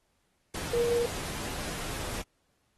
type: tone in noise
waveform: sine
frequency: 474 Hz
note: A#4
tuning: 29 cents sharp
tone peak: -24 dBFS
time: 0.73-1.06 s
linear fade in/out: 5 ms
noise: pink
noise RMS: -37 dBFS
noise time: 0.54-2.22 s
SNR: +10 dB
effects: pink hiss -74 dBFS RMS until 2.77 s + AAC 32 kbps